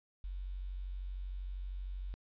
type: tone with quantisation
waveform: sine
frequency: 46.43 Hz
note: F#1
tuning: 7 cents sharp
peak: -38 dBFS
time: 0.24-2.14 s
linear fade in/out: 0 ms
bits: 11
effects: resampled to 11025 Hz